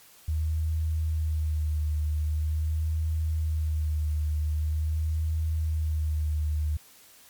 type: tone with vibrato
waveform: sine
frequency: 77.6 Hz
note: D#2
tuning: 4 cents flat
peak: -24 dBFS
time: 0.28-6.77 s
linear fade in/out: 5 ms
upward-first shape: sine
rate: 0.44 Hz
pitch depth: 36 cents each way
effects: white hiss -54 dBFS RMS until 7.29 s + MP3 96 kbps